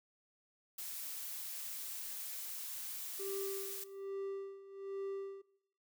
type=noise; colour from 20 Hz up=blue; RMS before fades=-44 dBFS; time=0.78-3.84 s; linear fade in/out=5 ms
type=tone with tremolo; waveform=triangle; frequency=392 Hz; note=G4; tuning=in tune; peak=-36 dBFS; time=3.19-5.42 s; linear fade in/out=10 ms; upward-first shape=sine; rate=1.2 Hz; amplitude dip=80%
effects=noise-tail reverb RT60 0.7 s tail -18 dB re dry